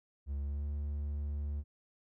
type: tone with pitch glide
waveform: triangle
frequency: 70.3 to 72.78 Hz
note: C#2 to D2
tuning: +25 to -15 cents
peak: -32 dBFS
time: 0.26-1.64 s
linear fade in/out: 50 ms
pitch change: +60 cents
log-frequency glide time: 0.41-0.66 s
effects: none